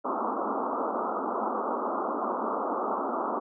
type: band-pass noise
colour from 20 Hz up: white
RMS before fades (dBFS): -30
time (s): 0.04-3.4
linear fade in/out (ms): 20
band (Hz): 210 to 1300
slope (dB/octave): 96
effects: none